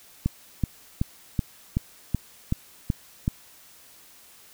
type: click train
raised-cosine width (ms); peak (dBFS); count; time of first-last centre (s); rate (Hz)
5; -10; 9; 0.26-3.279; 2.65
effects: white hiss -52 dBFS RMS until 4.53 s